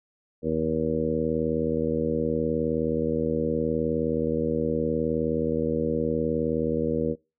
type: harmonic tone with a mistuned harmonic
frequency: 79.2 Hz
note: D#2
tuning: 31 cents sharp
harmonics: 1 / 2 / 3 / 4 / 5 / 6 / 7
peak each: -37 / -32 / -29 / -31 / -34 / -27 / -34 dBFS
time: 0.42-7.16 s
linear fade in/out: 50 ms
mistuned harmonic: 1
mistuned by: -47 cents
effects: noise-tail reverb RT60 0.3 s tail -25 dB re dry